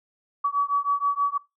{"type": "beating tone pair", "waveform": "sine", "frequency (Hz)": [1136, 1142.3], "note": ["C#6", "D6"], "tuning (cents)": [42, -48], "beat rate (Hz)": 6.3, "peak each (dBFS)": -24, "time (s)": [0.44, 1.38], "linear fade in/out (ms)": 10, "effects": ["noise-tail reverb RT60 0.2 s tail -19 dB re dry"]}